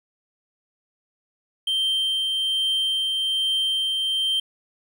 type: tone with tremolo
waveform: triangle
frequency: 3140 Hz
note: G7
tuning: 2 cents sharp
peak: -18 dBFS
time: 1.67-4.4 s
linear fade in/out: 5 ms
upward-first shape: triangle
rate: 1.2 Hz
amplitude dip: 25%
effects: none